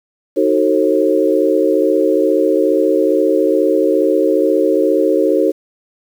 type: chord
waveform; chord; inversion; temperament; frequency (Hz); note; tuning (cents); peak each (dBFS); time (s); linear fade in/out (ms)
sine; D# diminished seventh; none; just; 311.1 / 373.4 / 448 / 537.6; D#4 / F#4 / A4 / C5; 0 / +16 / +31 / +47; -16; 0.36-5.52; 20
effects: 7-bit